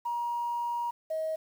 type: tone pair in turn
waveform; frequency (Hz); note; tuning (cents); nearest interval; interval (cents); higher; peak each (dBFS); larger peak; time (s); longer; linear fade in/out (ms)
sine; 950 / 634; A#5 / D#5; +33 / +32; perfect fifth; 701; first; -28; neither; 0.05-0.91 / 1.1-1.36; first; 10
effects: tanh soft clip ceiling -25 dBFS + 9-bit